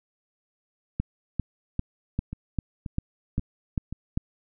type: two click trains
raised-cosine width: 5 ms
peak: -21 / -13 dBFS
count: 4 / 9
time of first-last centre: 2.33-3.926 / 1-4.175 s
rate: 1.88 / 2.52 Hz
effects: none